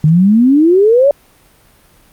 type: exponential sweep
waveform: sine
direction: up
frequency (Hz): 148.2 to 587.3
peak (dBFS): -5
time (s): 0.04-1.11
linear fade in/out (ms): 2
effects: pink hiss -48 dBFS RMS until 2.12 s + Opus 48 kbps